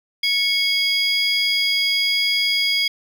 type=tone cluster; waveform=triangle; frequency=2198 / 3311 / 4899 Hz; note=C#7 / G#7 / D#8; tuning=-15 / -6 / -28 cents; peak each=-20 dBFS; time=0.23-2.88 s; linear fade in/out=5 ms; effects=none